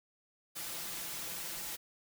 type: noise with comb filter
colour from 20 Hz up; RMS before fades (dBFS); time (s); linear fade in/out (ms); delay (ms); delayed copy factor
white; -41; 0.55-1.77; 20; 5.9; +0.75
effects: none